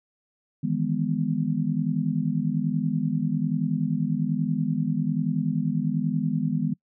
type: chord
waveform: sine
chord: E major seventh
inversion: third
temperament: just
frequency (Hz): 154.51 / 164.81 / 206 / 247.2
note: D#3 / E3 / G#3 / B3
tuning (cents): -12 / 0 / -14 / +2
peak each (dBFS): -28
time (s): 0.63-6.74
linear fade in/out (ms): 10
effects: noise-tail reverb RT60 0.1 s tail -26 dB re dry